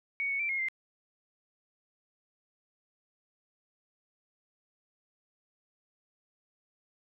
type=tone with pitch steps; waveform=sine; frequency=2233 / 2216 / 2343 / 2153 / 2090 Hz; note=C#7 / C#7 / D7 / C7 / C7; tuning=+12 / -1 / -5 / +49 / -2 cents; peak=-29 dBFS; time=0.2-0.685 s; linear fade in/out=0 ms; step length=97 ms; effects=none